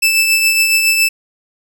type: tone with tremolo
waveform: sawtooth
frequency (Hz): 2637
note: E7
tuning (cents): 0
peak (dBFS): -5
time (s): 0.02-1.09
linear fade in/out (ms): 10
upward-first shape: triangle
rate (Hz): 7.2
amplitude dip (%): 45
effects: none